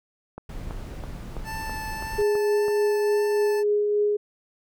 click train, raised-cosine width 1 ms, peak -22 dBFS, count 8, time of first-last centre 0.38-2.683 s, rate 3.04 Hz
brown noise, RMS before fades -35 dBFS, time 0.49-2.22 s, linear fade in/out 5 ms
25% pulse tone with vibrato, 880 Hz, A5, in tune, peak -28 dBFS, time 1.44-3.64 s, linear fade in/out 50 ms, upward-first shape triangle, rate 1.8 Hz, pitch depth 11 cents each way
sine tone with tremolo, 415.3 Hz, G#4, in tune, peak -18 dBFS, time 2.18-4.17 s, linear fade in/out 10 ms, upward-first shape triangle, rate 3.4 Hz, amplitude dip 30%
effects none

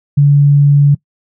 sine tone, 143.3 Hz, D3, 42 cents flat, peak -4 dBFS, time 0.17-0.95 s, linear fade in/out 10 ms, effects noise-tail reverb RT60 0.1 s tail -22 dB re dry

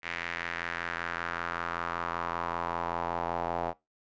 square tone with band-pass filter sweep, 42.61 Hz, F1, 42 cents flat, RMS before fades -34 dBFS, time 0.02-3.74 s, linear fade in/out 50 ms, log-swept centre 2100 to 750 Hz, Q 2.6, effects noise-tail reverb RT60 0.2 s tail -21 dB re dry + resampled to 16000 Hz

